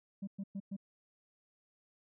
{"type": "tone bursts", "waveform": "sine", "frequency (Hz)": 196.7, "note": "G3", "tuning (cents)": 6, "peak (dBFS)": -35, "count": 4, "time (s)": [0.22, 0.766], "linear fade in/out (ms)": 10, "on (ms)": 54, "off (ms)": 110, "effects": ["tanh soft clip ceiling -36 dBFS"]}